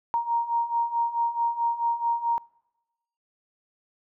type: beating tone pair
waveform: sine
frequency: 932.3 / 936.9 Hz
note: A#5 / A#5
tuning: 0 / +8 cents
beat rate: 4.6 Hz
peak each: -28 / -25 dBFS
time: 0.14-2.38 s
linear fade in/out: 0 ms
effects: noise-tail reverb RT60 1.0 s tail -24 dB re dry